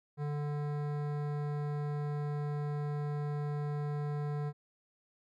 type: tone with hard clipping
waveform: sine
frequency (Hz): 146.83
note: D3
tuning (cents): 0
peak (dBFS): -35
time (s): 0.17-4.53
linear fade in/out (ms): 50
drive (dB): 16
effects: none